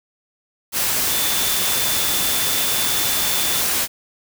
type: tone in noise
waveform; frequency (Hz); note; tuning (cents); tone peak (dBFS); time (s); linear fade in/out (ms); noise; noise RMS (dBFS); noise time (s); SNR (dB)
sine; 3520; A7; 0; -27; 1.07-3.64; 50; white; -20; 0.72-3.88; -10
effects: none